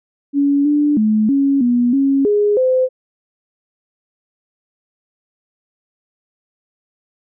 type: tone with pitch steps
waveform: sine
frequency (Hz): 282.8 / 294 / 215.2 / 277 / 242.5 / 274.3 / 414.1 / 514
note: C#4 / D4 / A3 / C#4 / B3 / C#4 / G#4 / C5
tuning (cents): +35 / +2 / -38 / -1 / -31 / -18 / -5 / -31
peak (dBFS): -11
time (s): 0.33-2.89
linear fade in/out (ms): 50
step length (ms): 320
effects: none